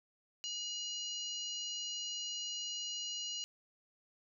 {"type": "harmonic tone with a mistuned harmonic", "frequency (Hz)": 961, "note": "B5", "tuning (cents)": -48, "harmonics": [3, 4, 5, 6, 7], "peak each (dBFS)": [-41, -45, -48, -48, -47], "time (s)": [0.44, 3.44], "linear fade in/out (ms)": 0, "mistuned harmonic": 4, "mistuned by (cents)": 120, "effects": []}